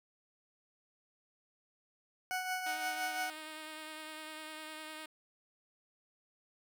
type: tone with tremolo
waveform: 20% pulse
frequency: 740 Hz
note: F#5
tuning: in tune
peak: -28 dBFS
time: 2.31-3.3 s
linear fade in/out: 0 ms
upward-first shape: triangle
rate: 5.8 Hz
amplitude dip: 55%
type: tone with vibrato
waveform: 5% pulse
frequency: 311.1 Hz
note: D#4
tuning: in tune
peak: -33 dBFS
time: 2.66-5.06 s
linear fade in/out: 5 ms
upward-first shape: triangle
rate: 9.9 Hz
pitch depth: 23 cents each way
effects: none